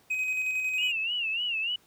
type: tone with tremolo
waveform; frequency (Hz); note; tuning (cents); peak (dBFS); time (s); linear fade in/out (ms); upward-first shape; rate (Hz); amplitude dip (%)
triangle; 2521; D#7; +22; -24; 0.1-0.92; 10; square; 11; 30
type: tone with vibrato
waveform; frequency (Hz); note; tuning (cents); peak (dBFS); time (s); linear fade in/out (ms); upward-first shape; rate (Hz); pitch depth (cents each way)
sine; 2767; F7; -17; -27; 0.78-1.76; 5; sine; 3.4; 120
effects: pink hiss -62 dBFS RMS until 1.86 s + high-pass 80 Hz 12 dB/octave